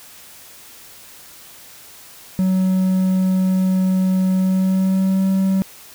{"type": "tone with pitch glide", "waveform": "triangle", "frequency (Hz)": [187.1, 191.47], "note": ["F#3", "G3"], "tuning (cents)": [20, -40], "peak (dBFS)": -12, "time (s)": [2.39, 5.62], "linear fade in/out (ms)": 0, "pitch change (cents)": 40, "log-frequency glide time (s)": [4.34, 5.28], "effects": ["white hiss -42 dBFS RMS until 5.94 s"]}